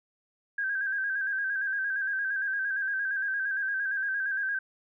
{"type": "tone with vibrato", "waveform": "sine", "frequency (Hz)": 1590, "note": "G6", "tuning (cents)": 24, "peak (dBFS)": -27, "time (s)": [0.58, 4.59], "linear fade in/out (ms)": 5, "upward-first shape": "square", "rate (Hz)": 8.7, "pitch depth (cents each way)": 47, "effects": []}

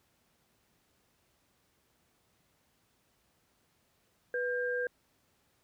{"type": "tone pair together", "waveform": "sine", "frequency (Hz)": [492.1, 1599], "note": ["B4", "G6"], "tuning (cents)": [-6, 34], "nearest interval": "octave + minor sixth", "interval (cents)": 2040, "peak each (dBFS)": [-32, -34], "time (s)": [4.34, 4.87], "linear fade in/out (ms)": 2, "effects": ["pink hiss -72 dBFS RMS until 5.63 s", "high-pass 60 Hz 12 dB/octave"]}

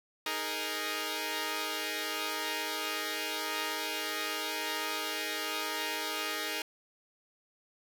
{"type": "chord", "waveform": "5% pulse", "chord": "D# suspended fourth", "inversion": "none", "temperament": "equal", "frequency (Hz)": [311.1, 415.3, 466.2], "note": ["D#4", "G#4", "A#4"], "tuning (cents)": [0, 0, 0], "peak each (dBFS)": -26, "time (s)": [0.26, 6.62], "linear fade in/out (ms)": 2, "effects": []}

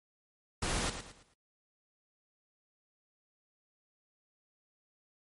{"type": "noise with echo", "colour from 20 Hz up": "pink", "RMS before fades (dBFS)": -33, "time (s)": [0.62, 0.9], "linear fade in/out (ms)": 5, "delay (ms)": 110, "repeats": 4, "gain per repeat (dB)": -9, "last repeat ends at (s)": 1.34, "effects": ["MP3 48 kbps"]}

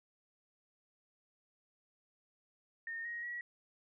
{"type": "tone with pitch steps", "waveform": "sine", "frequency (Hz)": [1833, 1881, 1922], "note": ["A#6", "A#6", "B6"], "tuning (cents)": [-30, 15, -48], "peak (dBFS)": -39, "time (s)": [2.87, 3.41], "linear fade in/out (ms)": 2, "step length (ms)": 180, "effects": []}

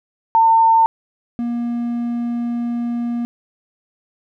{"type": "tone pair in turn", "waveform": ["sine", "triangle"], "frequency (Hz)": [903, 237.5], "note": ["A5", "A#3"], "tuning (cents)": [45, 33], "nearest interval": "octave + major seventh", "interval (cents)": 2312, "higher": "first", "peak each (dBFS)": [-9, -17], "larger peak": "first", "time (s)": [[0.35, 0.86], [1.39, 3.25]], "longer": "second", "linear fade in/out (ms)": 0, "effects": []}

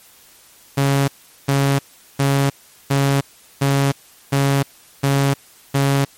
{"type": "tone bursts", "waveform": "sawtooth", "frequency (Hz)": 138.59, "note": "C#3", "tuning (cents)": 0, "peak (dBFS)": -10, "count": 8, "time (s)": [0.77, 6.05], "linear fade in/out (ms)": 10, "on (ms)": 310, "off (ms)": 400, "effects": ["white hiss -48 dBFS RMS until 6.17 s", "MP3 64 kbps"]}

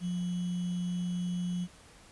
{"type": "tone with sample-and-hold", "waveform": "sine", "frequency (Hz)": 177.7, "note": "F3", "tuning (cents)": 30, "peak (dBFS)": -30, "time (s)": [0, 1.68], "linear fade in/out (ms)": 50, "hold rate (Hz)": 3150, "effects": ["pink hiss -56 dBFS RMS until 2.11 s", "resampled to 24000 Hz"]}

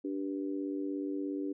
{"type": "harmonic tone", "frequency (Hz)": 96.9, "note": "G2", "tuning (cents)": -20, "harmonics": [3, 4, 5], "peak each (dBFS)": [-34, -39, -45], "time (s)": [0.04, 1.53], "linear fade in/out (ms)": 10, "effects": []}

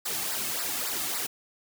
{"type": "noise with flanger", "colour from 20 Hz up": "white", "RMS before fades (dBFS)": -31, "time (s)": [0.05, 1.27], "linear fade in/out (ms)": 10, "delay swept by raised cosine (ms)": [0.31, 2.11], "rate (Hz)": 3.6, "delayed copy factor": -0.75, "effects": []}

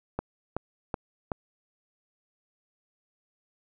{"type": "click train", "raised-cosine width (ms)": 1, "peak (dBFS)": -15, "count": 4, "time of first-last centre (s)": [0.19, 1.318], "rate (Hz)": 2.66, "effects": []}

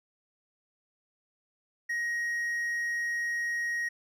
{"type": "tone", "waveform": "triangle", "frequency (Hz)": 1884, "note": "A#6", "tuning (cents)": 18, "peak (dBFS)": -27, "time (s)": [1.89, 3.89], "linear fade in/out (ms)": 10, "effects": []}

